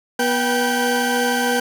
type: tone cluster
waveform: 40% pulse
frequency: 244.1 / 485.1 / 789 / 1545 Hz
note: B3 / B4 / G5 / G6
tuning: -20 / -31 / +11 / -26 cents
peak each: -22 dBFS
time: 0.19-1.6 s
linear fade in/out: 5 ms
effects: none